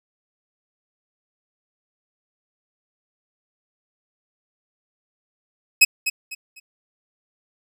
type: tone with echo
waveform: sawtooth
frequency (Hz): 2555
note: D#7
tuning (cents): +45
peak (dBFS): -5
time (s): 5.81-5.85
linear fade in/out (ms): 10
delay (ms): 250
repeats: 3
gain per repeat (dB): -11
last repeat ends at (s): 6.6
effects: none